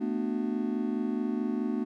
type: chord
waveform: triangle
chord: B minor seventh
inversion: third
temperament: just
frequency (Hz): 222.2 / 246.9 / 296.3 / 370.4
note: A3 / B3 / D4 / F#4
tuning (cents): +17 / 0 / +15 / +2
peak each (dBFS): -30 / -30 / -32 / -35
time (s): 0-1.85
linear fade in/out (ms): 20
effects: none